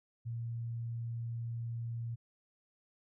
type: tone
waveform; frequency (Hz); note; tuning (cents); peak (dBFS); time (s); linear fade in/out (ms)
sine; 116.54; A#2; 0; -36; 0.25-2.16; 20
effects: none